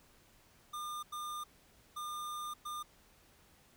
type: tone bursts at uneven times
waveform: square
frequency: 1205 Hz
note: D6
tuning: 44 cents sharp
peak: -40 dBFS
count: 4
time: 0.73-1.03 / 1.12-1.44 / 1.96-2.54 / 2.65-2.83 s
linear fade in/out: 10 ms
effects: pink hiss -65 dBFS RMS until 3.76 s